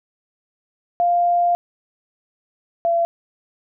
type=tone pair in turn; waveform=sine; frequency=698.5 / 679 Hz; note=F5 / F5; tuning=0 / -49 cents; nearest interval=unison; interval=49 cents; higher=first; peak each=-14 / -15 dBFS; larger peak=first; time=1-1.55 / 2.85-3.05 s; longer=first; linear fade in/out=0 ms; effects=none